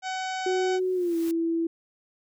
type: harmonic tone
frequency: 752 Hz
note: F#5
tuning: 28 cents sharp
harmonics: 1 / 2 / 3 / 4 / 5 / 6 / 7 / 8 / 9 / 10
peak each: -30 / -36 / -40 / -42 / -44 / -46 / -47 / -48 / -49 / -50 dBFS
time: 0.02-0.8 s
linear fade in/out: 50 ms
type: tone with pitch glide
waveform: sine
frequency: 370 to 331.5 Hz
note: F#4 to E4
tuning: 0 to +10 cents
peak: -23 dBFS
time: 0.46-1.67 s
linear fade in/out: 5 ms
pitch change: -190 cents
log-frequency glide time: 0.94-1.17 s
type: noise with exponential growth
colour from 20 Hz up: white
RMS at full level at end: -41 dBFS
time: 0.57-1.31 s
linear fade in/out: 0 ms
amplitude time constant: 160 ms
effects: none